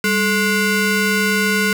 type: ring-modulated tone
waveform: 25% pulse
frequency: 631 Hz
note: D#5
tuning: 24 cents sharp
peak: -8 dBFS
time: 0.04-1.73 s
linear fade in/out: 2 ms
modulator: 829 Hz
effects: none